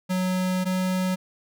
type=tone pair in turn; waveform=square; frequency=184.5 / 185.19 Hz; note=F#3 / F#3; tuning=-5 / +2 cents; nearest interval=unison; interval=7 cents; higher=second; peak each=-23 dBFS; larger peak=neither; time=0.09-0.65 / 0.65-1.16 s; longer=first; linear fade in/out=20 ms; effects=none